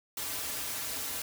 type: noise with comb filter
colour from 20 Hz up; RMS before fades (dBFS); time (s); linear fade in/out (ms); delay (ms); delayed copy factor
white; -36; 0.17-1.22; 2; 5.5; -0.8
effects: none